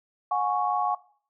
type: chord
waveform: sine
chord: F# suspended second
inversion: none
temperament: equal with one note detuned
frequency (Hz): 725.6 / 830.6 / 1108.7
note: F#5 / G#5 / C#6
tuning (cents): -34 / 0 / 0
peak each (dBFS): -27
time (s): 0.31-0.95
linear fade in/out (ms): 5
effects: noise-tail reverb RT60 0.5 s tail -20 dB re dry